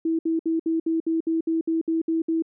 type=tone bursts; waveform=sine; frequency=325.9 Hz; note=E4; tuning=20 cents flat; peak=-20 dBFS; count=12; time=0.05-2.423 s; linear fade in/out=5 ms; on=140 ms; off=63 ms; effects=none